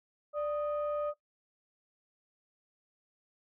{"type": "tone pair together", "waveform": "sine", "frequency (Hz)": [590.4, 1244.5], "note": ["D5", "D#6"], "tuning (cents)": [9, 0], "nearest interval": "octave + minor second", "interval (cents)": 1291, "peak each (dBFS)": [-30, -38], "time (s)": [0.33, 1.14], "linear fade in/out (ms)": 50, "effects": ["noise-tail reverb RT60 0.1 s tail -17 dB re dry", "tanh soft clip ceiling -25 dBFS"]}